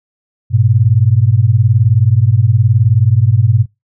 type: beating tone pair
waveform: sine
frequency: 102 / 121 Hz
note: G#2 / B2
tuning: -31 / -35 cents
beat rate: 19 Hz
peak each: -10 dBFS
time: 0.5-3.66 s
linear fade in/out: 50 ms
effects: noise-tail reverb RT60 0.2 s tail -22 dB re dry